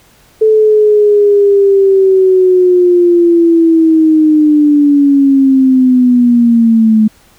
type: linear sweep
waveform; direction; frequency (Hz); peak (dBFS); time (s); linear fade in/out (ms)
sine; down; 438.1 to 214.7; -4; 0.41-7.08; 10
effects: pink hiss -46 dBFS RMS until 7.38 s